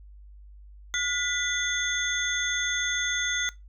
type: tone cluster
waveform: sine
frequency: 1436 / 1989 / 3467 / 6380 Hz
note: F6 / B6 / A7 / G8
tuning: +48 / +12 / -26 / +30 cents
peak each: -30 dBFS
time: 0.94-3.49 s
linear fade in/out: 0 ms
effects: noise-tail reverb RT60 0.2 s tail -21 dB re dry + added 50 Hz sine -45 dBFS peak until 3.68 s